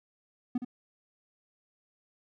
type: tone with echo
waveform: triangle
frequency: 246.9 Hz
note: B3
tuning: in tune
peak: -24 dBFS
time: 0.55-0.58 s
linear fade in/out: 5 ms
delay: 68 ms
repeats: 1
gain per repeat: -8 dB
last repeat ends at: 0.648 s
effects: none